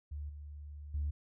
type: tone with level steps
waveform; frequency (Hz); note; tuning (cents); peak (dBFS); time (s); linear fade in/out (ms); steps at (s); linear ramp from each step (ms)
sine; 73.42; D2; 0; -38 / -44 / -31; 0.11-1.11; 10; 0.29 / 0.94; 5
effects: tanh soft clip ceiling -28 dBFS